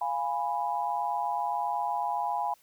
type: chord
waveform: sine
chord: F diminished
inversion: none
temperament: equal with one note detuned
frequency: 698.5 / 826.3 / 987.8 Hz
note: F5 / Ab5 / Cb6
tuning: 0 / -9 / 0 cents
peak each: -34 / -30 / -32 dBFS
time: 0.01-2.54 s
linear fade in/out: 5 ms
effects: white hiss -63 dBFS RMS until 2.62 s